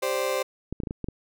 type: chord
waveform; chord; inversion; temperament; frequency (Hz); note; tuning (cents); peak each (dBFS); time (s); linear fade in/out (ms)
35% pulse; G suspended fourth; none; just; 392 / 522.7 / 588; G4 / C5 / D5; 0 / -2 / +2; -30 / -25 / -29; 0.02-0.43; 10
type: clicks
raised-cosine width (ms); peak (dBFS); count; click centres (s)
3; -18; 7; 0.726 / 0.802 / 0.835 / 0.872 / 0.909 / 1.043 / 1.086
effects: none